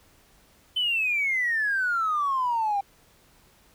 triangle exponential sweep, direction down, 3072 to 784 Hz, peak -19 dBFS, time 0.76-2.81 s, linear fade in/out 10 ms, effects tanh soft clip ceiling -20 dBFS + pink hiss -59 dBFS RMS until 3.74 s

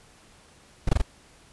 brown noise bursts, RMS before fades -18 dBFS, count 4, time 0.87-1.017 s, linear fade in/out 5 ms, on 21 ms, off 21 ms, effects pink hiss -55 dBFS RMS until 1.52 s + resampled to 24000 Hz

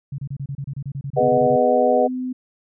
sine tone bursts, 138.59 Hz, C#3, in tune, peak -25 dBFS, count 16, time 0.12-1.563 s, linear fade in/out 5 ms, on 63 ms, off 29 ms
sine chord, G# minor seventh, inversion none, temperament equal with one note detuned, 412 / 493.9 / 622.3 / 740 Hz, G#4 / B4 / D#5 / F#5, -14 / 0 / 0 / 0 cents, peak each -23 / -18 / -19 / -20 dBFS, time 1.16-2.08 s, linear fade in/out 20 ms
sine tone with pitch glide, 251.8 to 254.3 Hz, B3 to C4, +34 to -49 cents, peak -23 dBFS, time 1.2-2.33 s, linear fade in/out 10 ms, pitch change +17 cents, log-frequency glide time 1.68-2.1 s
effects none

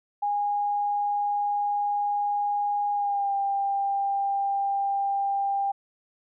sine tone with pitch glide, 820 to 794.8 Hz, G#5 to G5, -22 to +24 cents, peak -23 dBFS, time 0.22-5.72 s, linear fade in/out 10 ms, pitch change -54 cents, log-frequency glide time 2.93-3.34 s, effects none

